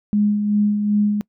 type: tone with tremolo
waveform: sine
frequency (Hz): 207.7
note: G#3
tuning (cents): 0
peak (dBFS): -13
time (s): 0.13-1.21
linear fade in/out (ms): 0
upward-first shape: sine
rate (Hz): 2.6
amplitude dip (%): 45
effects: noise-tail reverb RT60 0.1 s tail -25 dB re dry